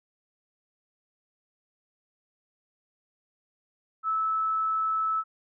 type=tone; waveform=sine; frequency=1306 Hz; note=E6; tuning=17 cents flat; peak=-24 dBFS; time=4.03-5.24 s; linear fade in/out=50 ms; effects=none